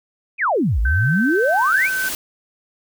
sine exponential two-way sweep, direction down then up, 2634 to 50.9 to 2634 Hz, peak -15 dBFS, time 0.38-1.9 s, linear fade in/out 50 ms, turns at 0.8 s
white noise with exponential growth, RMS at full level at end -25 dBFS, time 0.54-2.15 s, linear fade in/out 1 ms, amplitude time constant 350 ms
sine tone with pitch glide, 1543 to 1533.2 Hz, G6 to G6, -28 to -39 cents, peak -19 dBFS, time 0.85-2.09 s, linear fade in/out 5 ms, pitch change -11 cents, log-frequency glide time 1.61-1.96 s
effects none

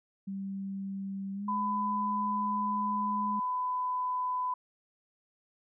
sine tone with pitch glide, 195 to 209 Hz, G3 to G#3, -9 to +11 cents, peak -34 dBFS, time 0.27-3.4 s, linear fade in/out 10 ms, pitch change +120 cents, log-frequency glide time 1.33-1.5 s
sine tone with vibrato, 1003 Hz, B5, 26 cents sharp, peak -29 dBFS, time 1.48-4.54 s, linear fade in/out 5 ms, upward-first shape triangle, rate 20 Hz, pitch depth 8 cents each way
effects none

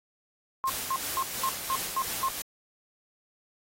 sine tone bursts, 1063 Hz, C6, 27 cents sharp, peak -25 dBFS, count 7, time 0.64-2.285 s, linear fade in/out 0 ms, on 55 ms, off 210 ms
white noise with tremolo, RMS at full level -33 dBFS, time 0.67-2.42 s, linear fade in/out 5 ms, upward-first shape sine, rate 2.9 Hz, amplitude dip 40%
effects AAC 48 kbps

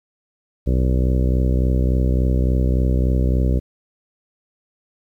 harmonic tone, 63.5 Hz, B1, 49 cents sharp, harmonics 1 / 2 / 3 / 4 / 5 / 6 / 7 / 8 / 9, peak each -16 / -22 / -26 / -28 / -30 / -32 / -33 / -34 / -35 dBFS, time 0.66-3.6 s, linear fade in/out 20 ms, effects 9-bit

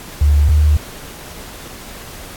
sine tone pair in turn, 73 / 75.31 Hz, D2 / D2, -10 / +44 cents, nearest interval minor second, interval 54 cents, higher second, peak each -8 dBFS, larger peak neither, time 0.21-0.49 / 0.49-0.77 s, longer neither, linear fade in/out 5 ms, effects pink hiss -34 dBFS RMS until 2.36 s + AAC 64 kbps

